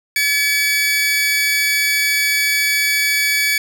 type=tone pair together; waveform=sawtooth; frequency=1717 / 2278 Hz; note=A6 / C#7; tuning=-43 / +47 cents; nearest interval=perfect fourth; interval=490 cents; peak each=-18 / -12 dBFS; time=0.16-3.58 s; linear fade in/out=2 ms; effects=none